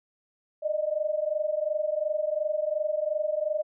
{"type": "tone pair together", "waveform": "sine", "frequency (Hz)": [599.2, 622], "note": ["D5", "D#5"], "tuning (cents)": [35, -1], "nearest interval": "minor second", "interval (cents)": 64, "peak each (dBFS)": -28, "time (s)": [0.62, 3.63], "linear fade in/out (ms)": 20, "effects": []}